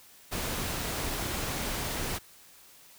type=noise; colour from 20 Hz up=pink; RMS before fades=-33 dBFS; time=0.31-2.19 s; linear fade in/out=20 ms; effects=white hiss -55 dBFS RMS until 2.98 s